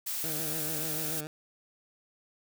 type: noise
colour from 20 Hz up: blue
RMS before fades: -34 dBFS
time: 0.06-1.21 s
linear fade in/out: 10 ms
type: tone with vibrato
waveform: 15% pulse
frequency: 155.5 Hz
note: D#3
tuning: 1 cent flat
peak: -31 dBFS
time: 0.24-1.27 s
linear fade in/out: 0 ms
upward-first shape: sine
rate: 6.9 Hz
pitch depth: 63 cents each way
effects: none